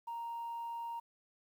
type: tone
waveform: sine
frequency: 932.3 Hz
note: A#5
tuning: in tune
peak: -37 dBFS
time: 0.07-1 s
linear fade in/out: 10 ms
effects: tanh soft clip ceiling -36 dBFS + 11-bit